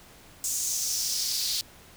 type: noise with high-pass filter sweep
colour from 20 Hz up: pink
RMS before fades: -29 dBFS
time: 0.44-1.61 s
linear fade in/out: 0 ms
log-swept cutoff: 7000 to 4300 Hz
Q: 3.5
effects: pink hiss -52 dBFS RMS until 1.96 s